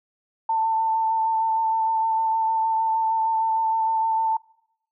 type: tone with vibrato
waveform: sine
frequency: 892 Hz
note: A5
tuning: 23 cents sharp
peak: -19 dBFS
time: 0.49-4.37 s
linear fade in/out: 5 ms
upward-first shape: sine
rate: 6.5 Hz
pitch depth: 16 cents each way
effects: noise-tail reverb RT60 0.8 s tail -24 dB re dry